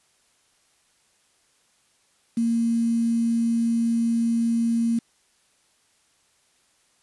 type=tone with quantisation; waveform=sine; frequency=231.3 Hz; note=A#3; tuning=13 cents flat; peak=-19 dBFS; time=2.37-4.99 s; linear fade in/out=5 ms; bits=7; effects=white hiss -64 dBFS RMS until 7.02 s + resampled to 24000 Hz